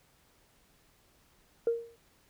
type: tone with exponential decay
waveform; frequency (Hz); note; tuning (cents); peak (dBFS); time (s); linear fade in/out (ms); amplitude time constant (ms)
sine; 464.9; A#4; -5; -21; 1.67-1.96; 2; 63
effects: tanh soft clip ceiling -19 dBFS + pink hiss -66 dBFS RMS until 2.29 s